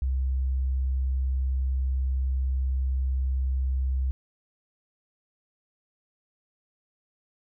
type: tone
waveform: sine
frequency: 65.41 Hz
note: C2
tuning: in tune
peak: -23 dBFS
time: 0.02-4.11 s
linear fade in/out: 0 ms
effects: none